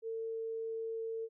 sine tone, 450.5 Hz, A4, 41 cents sharp, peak -36 dBFS, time 0.02-1.29 s, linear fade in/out 50 ms, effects none

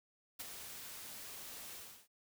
white noise with ADSR envelope, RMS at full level -42 dBFS, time 0.39-2.08 s, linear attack 12 ms, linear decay 25 ms, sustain -7 dB, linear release 320 ms, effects none

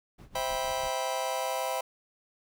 brown noise with tremolo, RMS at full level -45 dBFS, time 0.18-0.92 s, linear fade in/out 10 ms, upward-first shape sine, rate 6.5 Hz, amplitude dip 80%
40% pulse chord, C major seventh, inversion none, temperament just, 523.3 / 654.1 / 784.9 / 981.1 Hz, C5 / E5 / G5 / B5, 0 / -14 / +2 / -12 cents, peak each -34 dBFS, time 0.35-1.81 s, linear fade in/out 5 ms
effects none

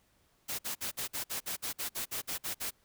white noise bursts, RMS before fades -36 dBFS, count 14, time 0.48-2.709 s, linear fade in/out 20 ms, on 110 ms, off 53 ms, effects pink hiss -70 dBFS RMS until 2.84 s

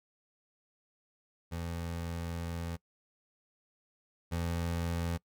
25% pulse tone pair in turn, 84.5 / 84.81 Hz, E2 / E2, +43 / +50 cents, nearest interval unison, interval 7 cents, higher second, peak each -32 / -28 dBFS, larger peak second, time 1.51-2.77 / 4.31-5.18 s, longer first, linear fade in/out 20 ms, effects noise-tail reverb RT60 0.1 s tail -24 dB re dry

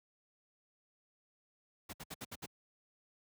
pink noise bursts, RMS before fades -44 dBFS, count 6, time 1.89-2.462 s, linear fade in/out 10 ms, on 42 ms, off 64 ms, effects high-pass 80 Hz 12 dB/octave

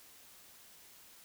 silence, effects white hiss -58 dBFS RMS until 1.24 s

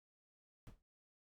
brown noise with exponential decay, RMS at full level -45 dBFS, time 0.67-0.82 s, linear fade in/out 0 ms, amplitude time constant 32 ms, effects MP3 96 kbps

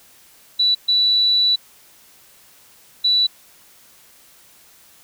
sine tone bursts at uneven times, 3951 Hz, B7, in tune, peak -13 dBFS, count 3, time 0.59-0.75 / 0.88-1.56 / 3.04-3.27 s, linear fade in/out 10 ms, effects white hiss -50 dBFS RMS until 5.03 s

